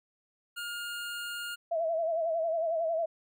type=tone; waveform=25% pulse; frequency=1416 Hz; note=F6; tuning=23 cents sharp; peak=-32 dBFS; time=0.56-1.56 s; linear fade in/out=20 ms
type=tone with vibrato; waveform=sine; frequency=657 Hz; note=E5; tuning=6 cents flat; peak=-27 dBFS; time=1.71-3.06 s; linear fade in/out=10 ms; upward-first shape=sine; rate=11 Hz; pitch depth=67 cents each way
effects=none